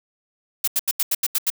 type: noise bursts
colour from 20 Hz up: blue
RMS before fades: -20 dBFS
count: 8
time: 0.64-1.502 s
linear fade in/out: 5 ms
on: 36 ms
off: 82 ms
effects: none